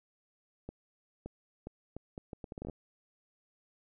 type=accelerating click train; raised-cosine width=2 ms; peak=-28 dBFS; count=14; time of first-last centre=0.69-2.697 s; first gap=570 ms; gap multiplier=0.72; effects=none